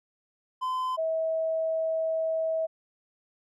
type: tone pair in turn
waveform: triangle / sine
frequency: 1024 / 645.1 Hz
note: C6 / E5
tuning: -38 / -38 cents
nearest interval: minor sixth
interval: 800 cents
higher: first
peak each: -25 dBFS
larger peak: neither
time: 0.61-0.97 / 0.97-2.67 s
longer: second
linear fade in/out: 20 ms
effects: none